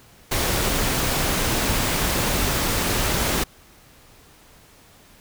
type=noise; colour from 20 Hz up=pink; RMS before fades=-22 dBFS; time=0.31-3.44 s; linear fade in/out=10 ms; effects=pink hiss -51 dBFS RMS until 5.2 s